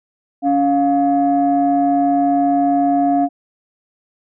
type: tone pair together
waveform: sine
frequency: 281.4 / 704 Hz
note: C#4 / F5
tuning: +26 / +14 cents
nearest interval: octave + major third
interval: 1588 cents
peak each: -14 dBFS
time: 0.42-3.29 s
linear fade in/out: 50 ms
effects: tanh soft clip ceiling -6 dBFS